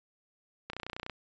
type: click train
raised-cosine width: 0.3 ms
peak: -22 dBFS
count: 13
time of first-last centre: 0.7-1.097 s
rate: 30.2 Hz
effects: resampled to 16000 Hz